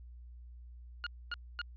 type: tone bursts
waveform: sawtooth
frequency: 1428 Hz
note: F6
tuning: 38 cents sharp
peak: -31 dBFS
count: 3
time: 1.04-1.615 s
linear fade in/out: 0 ms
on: 25 ms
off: 250 ms
effects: added 60 Hz sine -48 dBFS peak until 1.76 s + resampled to 11025 Hz

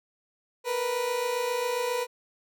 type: tone pair together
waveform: 30% pulse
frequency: 466.5 / 493.9 Hz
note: A#4 / B4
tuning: +1 / 0 cents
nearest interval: minor second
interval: 99 cents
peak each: -30 / -25 dBFS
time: 0.64-2.07 s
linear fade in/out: 50 ms
effects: none

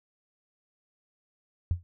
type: tone with exponential decay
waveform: sine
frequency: 87.4 Hz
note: F2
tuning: 2 cents sharp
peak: -19 dBFS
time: 1.71-1.83 s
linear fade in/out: 0 ms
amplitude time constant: 26 ms
effects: none

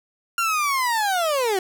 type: linear sweep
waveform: 30% pulse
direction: down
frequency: 1396.9 to 360.6 Hz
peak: -17 dBFS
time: 0.38-1.59 s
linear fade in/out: 2 ms
effects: none

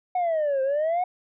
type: exponential two-way sweep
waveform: sine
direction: down then up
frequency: 741 to 523.3 to 741 Hz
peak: -19 dBFS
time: 0.15-1.04 s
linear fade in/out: 5 ms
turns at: 0.62 s
effects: tanh soft clip ceiling -20 dBFS

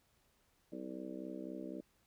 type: harmonic tone with a mistuned harmonic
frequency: 63.9 Hz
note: C2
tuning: 40 cents flat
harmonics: 3 / 4 / 5 / 6 / 7 / 8 / 9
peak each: -50 / -48 / -46 / -55 / -52 / -56 / -52 dBFS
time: 0.72-1.81 s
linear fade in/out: 5 ms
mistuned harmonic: 9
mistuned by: +33 cents
effects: pink hiss -74 dBFS RMS until 2.06 s

